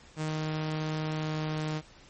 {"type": "tone with pitch glide", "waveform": "sawtooth", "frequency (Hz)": [155.56, 154.66], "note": ["D#3", "D#3"], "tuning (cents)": [0, -10], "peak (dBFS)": -26, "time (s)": [0.16, 1.82], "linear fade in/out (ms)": 50, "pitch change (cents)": -10, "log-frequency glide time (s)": [1.14, 1.64], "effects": ["pink hiss -55 dBFS RMS until 2.09 s", "MP3 32 kbps"]}